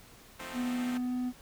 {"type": "chord", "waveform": "5% pulse", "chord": "F dominant seventh", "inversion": "none", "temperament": "equal", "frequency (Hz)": [174.61, 220, 261.6, 311.1], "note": ["F3", "A3", "C4", "Eb4"], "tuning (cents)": [0, 0, 0, 0], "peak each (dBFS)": [-36, -36, -33, -37], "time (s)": [0.39, 0.98], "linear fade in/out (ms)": 10}
{"type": "tone with pitch glide", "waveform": "triangle", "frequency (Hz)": [246.9, 249.9], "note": ["B3", "B3"], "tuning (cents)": [0, 21], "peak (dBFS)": -28, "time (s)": [0.53, 1.33], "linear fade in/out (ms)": 50, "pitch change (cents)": 21, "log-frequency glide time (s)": [0.81, 1.13]}
{"effects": ["pink hiss -55 dBFS RMS until 1.41 s"]}